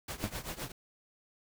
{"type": "noise with tremolo", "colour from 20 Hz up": "pink", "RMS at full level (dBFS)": -37, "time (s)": [0.08, 0.72], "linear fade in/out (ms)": 5, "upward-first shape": "triangle", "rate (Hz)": 7.8, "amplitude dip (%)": 90}
{"type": "tone with exponential decay", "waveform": "25% pulse", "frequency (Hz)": 104.4, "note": "G#2", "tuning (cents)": 10, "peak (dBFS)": -23, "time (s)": [0.24, 0.32], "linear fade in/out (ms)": 0, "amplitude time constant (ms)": 17}
{"effects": []}